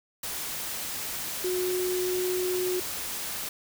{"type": "tone in noise", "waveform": "sine", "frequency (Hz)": 365, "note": "F#4", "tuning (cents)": -24, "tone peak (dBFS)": -26, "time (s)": [1.44, 2.8], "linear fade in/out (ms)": 5, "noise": "white", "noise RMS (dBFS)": -34, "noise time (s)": [0.23, 3.49], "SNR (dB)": 5, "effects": []}